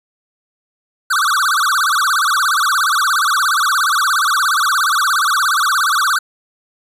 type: tone with vibrato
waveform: square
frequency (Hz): 1318.5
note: E6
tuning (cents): 0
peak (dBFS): -13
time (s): 1.1-6.19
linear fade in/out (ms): 10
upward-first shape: sine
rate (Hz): 17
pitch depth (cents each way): 290
effects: resampled to 32000 Hz